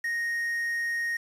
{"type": "tone with quantisation", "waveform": "triangle", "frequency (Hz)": 1864.7, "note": "A#6", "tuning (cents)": 0, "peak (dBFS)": -25, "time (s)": [0.04, 1.17], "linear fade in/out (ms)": 5, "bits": 8, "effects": ["resampled to 32000 Hz"]}